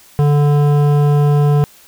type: tone with hard clipping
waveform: triangle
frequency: 145.9 Hz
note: D3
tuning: 11 cents flat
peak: -11 dBFS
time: 0.19-1.64 s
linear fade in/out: 0 ms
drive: 17 dB
effects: white hiss -45 dBFS RMS until 1.87 s